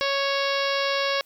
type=harmonic tone; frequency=554 Hz; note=C#5; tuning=1 cent flat; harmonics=1 / 2 / 3 / 4 / 5 / 6 / 7 / 8 / 9 / 10; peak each=-26 / -29 / -31 / -32 / -33 / -34 / -34 / -35 / -36 / -36 dBFS; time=0.01-1.21 s; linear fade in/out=0 ms; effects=white hiss -59 dBFS RMS until 1.25 s